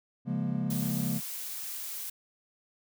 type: chord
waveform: triangle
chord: Bb minor seventh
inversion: first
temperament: equal with one note detuned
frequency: 138.59 / 174.61 / 207.7 / 237 Hz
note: Db3 / F3 / Ab3 / Bb3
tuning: 0 / 0 / 0 / +29 cents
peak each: -32 dBFS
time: 0.25-1.21 s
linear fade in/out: 50 ms
type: noise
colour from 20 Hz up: blue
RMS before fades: -38 dBFS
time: 0.7-2.1 s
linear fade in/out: 5 ms
effects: none